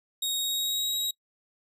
sawtooth tone with pitch glide, 3759 to 3822 Hz, A#7 to A#7, +14 to +43 cents, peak -24 dBFS, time 0.22-1.11 s, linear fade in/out 5 ms, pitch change +29 cents, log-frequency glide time 0.39-0.94 s, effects noise-tail reverb RT60 0.1 s tail -24 dB re dry

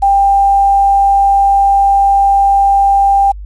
sine tone with quantisation, 793 Hz, G5, 20 cents sharp, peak -6 dBFS, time 0.02-3.32 s, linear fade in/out 10 ms, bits 6, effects added 50 Hz sine -24 dBFS peak until 3.45 s + resampled to 24000 Hz

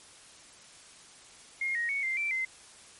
sine tone with pitch steps, 2136 / 1879 / 2222 / 2091 / 2341 / 2069 Hz, C7 / A#6 / C#7 / C7 / D7 / C7, +35 / +13 / +4 / -2 / -6 / -20 cents, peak -28 dBFS, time 1.61-2.45 s, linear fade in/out 5 ms, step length 140 ms, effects white hiss -53 dBFS RMS until 2.99 s + MP3 48 kbps

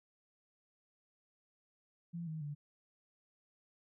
sine tone with pitch steps, 170 / 157.7 / 146.29 Hz, F3 / D#3 / D3, -46 / +24 / -6 cents, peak -39 dBFS, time 2.13-2.55 s, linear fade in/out 20 ms, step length 140 ms, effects none

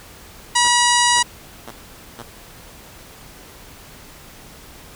harmonic tone, 965 Hz, B5, 40 cents flat, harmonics 1 / 2 / 3 / 4 / 5 / 6 / 7 / 8 / 9 / 10, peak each -17 / -20 / -22 / -23 / -24 / -25 / -25 / -26 / -27 / -27 dBFS, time 0.55-1.23 s, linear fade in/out 10 ms
5% pulse tone bursts, 117.5 Hz, A#2, 14 cents sharp, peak -21 dBFS, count 4, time 0.64-2.226 s, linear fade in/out 10 ms, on 44 ms, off 470 ms
effects pink hiss -42 dBFS RMS until 4.95 s

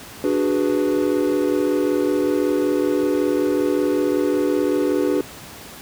triangle chord, G# half-diminished seventh, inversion second, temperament equal, 293.7 / 370 / 415.3 / 493.9 Hz, D4 / F#4 / G#4 / B4, 0 / 0 / 0 / 0 cents, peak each -19 / -20 / -22 / -22 dBFS, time 0.24-5.21 s, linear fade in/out 2 ms, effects pink hiss -38 dBFS RMS until 5.81 s + high-pass 80 Hz 12 dB/octave

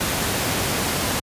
pink noise, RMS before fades -22 dBFS, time 0-1.2 s, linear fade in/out 10 ms, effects high-pass 80 Hz 12 dB/octave + resampled to 32000 Hz

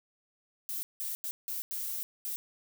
violet noise bursts at uneven times, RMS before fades -36 dBFS, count 6, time 0.69-0.83 / 1-1.15 / 1.24-1.31 / 1.48-1.62 / 1.71-2.03 / 2.25-2.36 s, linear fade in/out 0 ms, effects none

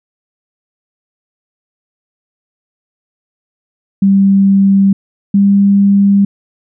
sine tone pair in turn, 196 / 199.31 Hz, G3 / G3, 0 / +29 cents, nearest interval unison, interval 29 cents, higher second, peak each -5 dBFS, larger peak neither, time 4.02-4.93 / 5.34-6.25 s, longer neither, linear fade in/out 5 ms, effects none

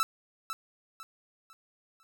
45% pulse tone with echo, 1318.5 Hz, E6, in tune, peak -24 dBFS, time 0-0.03 s, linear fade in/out 0 ms, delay 500 ms, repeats 4, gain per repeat -9 dB, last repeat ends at 2.03 s, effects none

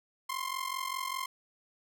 sawtooth ring-modulated tone, 1054 Hz, C6, 12 cents sharp, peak -27 dBFS, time 0.29-1.26 s, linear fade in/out 5 ms, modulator 22.5 Hz, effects none

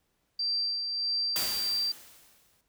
sine tone with tremolo, 4699 Hz, D8, in tune, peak -26 dBFS, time 0.39-1.92 s, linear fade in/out 5 ms, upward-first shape sine, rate 1.6 Hz, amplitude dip 40%
white noise with exponential decay, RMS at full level -30 dBFS, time 1.36-2.61 s, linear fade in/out 0 ms, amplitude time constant 270 ms
effects pink hiss -75 dBFS RMS until 2.68 s

